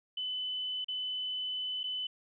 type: tone with dropouts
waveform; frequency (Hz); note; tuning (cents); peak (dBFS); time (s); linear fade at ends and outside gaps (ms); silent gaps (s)
sine; 3013; F#7; +31; -33; 0.17-2.07; 5; 0.845-0.883 / 1.833-1.839
effects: none